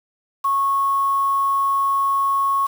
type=tone with quantisation; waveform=sine; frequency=1100 Hz; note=C#6; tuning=14 cents flat; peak=-16 dBFS; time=0.44-2.67 s; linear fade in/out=10 ms; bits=6; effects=none